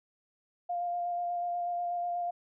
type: tone with vibrato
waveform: sine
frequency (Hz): 701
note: F5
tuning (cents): +6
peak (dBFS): -30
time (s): 0.69-2.31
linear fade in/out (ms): 10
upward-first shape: square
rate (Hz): 8.2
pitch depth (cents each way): 11
effects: none